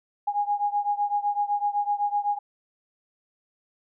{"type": "beating tone pair", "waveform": "sine", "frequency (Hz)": [819, 826.9], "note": ["G#5", "G#5"], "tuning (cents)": [-24, -8], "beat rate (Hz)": 7.9, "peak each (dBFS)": [-25, -27], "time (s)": [0.27, 2.39], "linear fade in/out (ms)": 10, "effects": []}